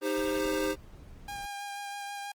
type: chord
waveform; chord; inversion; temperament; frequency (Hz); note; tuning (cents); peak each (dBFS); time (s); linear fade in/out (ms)
square; C minor; first; equal with one note detuned; 311.1 / 398.4 / 523.3; Eb4 / G4 / C5; 0 / +28 / 0; -33; 0.01-0.76; 50
type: noise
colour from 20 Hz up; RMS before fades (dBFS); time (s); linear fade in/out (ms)
brown; -48; 0.17-1.46; 5
type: tone with vibrato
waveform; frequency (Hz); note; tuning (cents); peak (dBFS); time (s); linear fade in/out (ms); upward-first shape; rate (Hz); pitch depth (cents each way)
sawtooth; 807; G#5; -50; -33; 1.28-2.32; 5; sine; 6.2; 12
effects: Opus 24 kbps